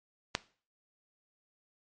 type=click; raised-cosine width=0.2 ms; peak=-10 dBFS; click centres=0.351 s; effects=noise-tail reverb RT60 0.4 s tail -18 dB re dry + MP3 48 kbps